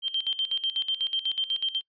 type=tone with tremolo; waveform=sine; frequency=3149 Hz; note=G7; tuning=7 cents sharp; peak=-23 dBFS; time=0.02-1.82 s; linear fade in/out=50 ms; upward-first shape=square; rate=8.1 Hz; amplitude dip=80%; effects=noise-tail reverb RT60 0.1 s tail -25 dB re dry + resampled to 11025 Hz